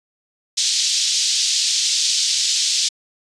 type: band-pass noise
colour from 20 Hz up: pink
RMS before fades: -19 dBFS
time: 0.57-2.89 s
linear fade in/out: 10 ms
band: 3700 to 6900 Hz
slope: 24 dB/octave
effects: resampled to 22050 Hz